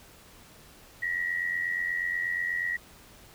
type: tone with amplitude modulation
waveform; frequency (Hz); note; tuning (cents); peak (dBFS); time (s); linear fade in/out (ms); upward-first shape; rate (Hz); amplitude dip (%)
sine; 1916; A#6; +47; -24; 1.02-2.77; 10; sine; 88.3; 70
effects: pink hiss -53 dBFS RMS until 3.34 s